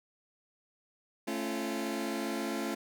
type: chord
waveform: sawtooth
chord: A augmented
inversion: none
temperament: just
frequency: 220 / 275 / 343.8 Hz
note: A3 / C#4 / E#4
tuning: 0 / -14 / -27 cents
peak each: -33 dBFS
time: 1.27-2.75 s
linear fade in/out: 10 ms
effects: none